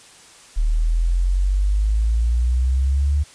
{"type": "exponential sweep", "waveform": "sine", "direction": "up", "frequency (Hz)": [37.51, 73.8], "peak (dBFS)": -15, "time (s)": [0.56, 3.24], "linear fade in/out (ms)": 20, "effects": ["white hiss -46 dBFS RMS until 3.34 s", "resampled to 22050 Hz"]}